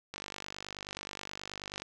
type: click train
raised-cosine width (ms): 0.2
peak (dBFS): -22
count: 84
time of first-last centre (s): 0.14-1.82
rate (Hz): 49.4
effects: none